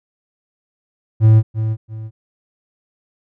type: tone with echo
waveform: triangle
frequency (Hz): 110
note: A2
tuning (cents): 0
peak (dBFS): -4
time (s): 1.2-1.43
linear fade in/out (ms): 50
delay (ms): 340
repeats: 2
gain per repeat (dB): -10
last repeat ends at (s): 2.11
effects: none